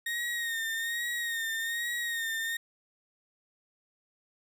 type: tone with vibrato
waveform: 35% pulse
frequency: 1855 Hz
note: A#6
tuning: 9 cents flat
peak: -29 dBFS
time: 0.06-2.57 s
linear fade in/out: 5 ms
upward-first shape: sine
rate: 1.2 Hz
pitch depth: 49 cents each way
effects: none